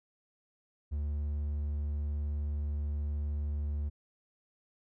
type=tone; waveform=triangle; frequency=73.42 Hz; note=D2; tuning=in tune; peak=-29 dBFS; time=0.91-3.9 s; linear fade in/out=20 ms; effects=none